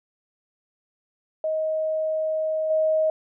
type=tone with level steps; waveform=sine; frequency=629 Hz; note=D#5; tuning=19 cents sharp; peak=-22 / -18 dBFS; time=1.44-3.1 s; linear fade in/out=2 ms; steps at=2.7 s; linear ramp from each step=5 ms; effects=none